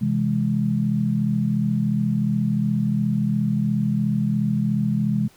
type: chord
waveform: sine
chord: C augmented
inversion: none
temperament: equal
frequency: 130.81 / 164.81 / 207.7 Hz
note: C3 / E3 / G#3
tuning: 0 / 0 / 0 cents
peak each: -24 / -25 / -21 dBFS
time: 0.01-5.28 s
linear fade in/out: 10 ms
effects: pink hiss -54 dBFS RMS until 5.36 s